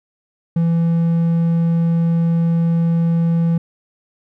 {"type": "tone", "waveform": "triangle", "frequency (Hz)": 167.2, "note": "E3", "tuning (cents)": 25, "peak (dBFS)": -11, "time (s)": [0.56, 3.58], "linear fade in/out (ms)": 5, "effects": []}